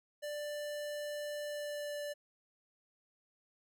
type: tone with pitch glide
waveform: square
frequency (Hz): 590 to 585.2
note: D5 to D5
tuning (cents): +8 to -6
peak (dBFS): -39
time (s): 0.22-2.14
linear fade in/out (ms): 20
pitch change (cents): -14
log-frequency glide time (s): 1.43-2.01
effects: none